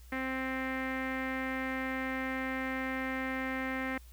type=tone with low-pass filter; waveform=sawtooth; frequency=262.1 Hz; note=C4; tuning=3 cents sharp; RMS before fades=-35 dBFS; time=0.12-3.98 s; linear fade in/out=5 ms; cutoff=2000 Hz; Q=5; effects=added 60 Hz sine -50 dBFS peak until 4.12 s + white hiss -62 dBFS RMS until 4.12 s